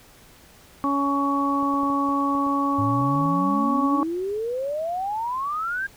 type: harmonic tone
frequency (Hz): 280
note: C#4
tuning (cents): +18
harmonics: 1 / 2 / 3 / 4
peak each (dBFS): -23 / -33 / -31 / -23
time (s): 0.84-4.03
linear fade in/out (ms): 0
type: clicks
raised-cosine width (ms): 2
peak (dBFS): -28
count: 12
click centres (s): 1.628 / 1.74 / 1.833 / 1.901 / 2.089 / 2.351 / 2.467 / 2.815 / 3.014 / 3.157 / 3.212 / 3.259
type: exponential sweep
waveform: sine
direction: up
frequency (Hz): 103.83 to 1627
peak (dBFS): -24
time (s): 2.78-5.87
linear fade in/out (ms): 10
effects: pink hiss -51 dBFS RMS until 5.96 s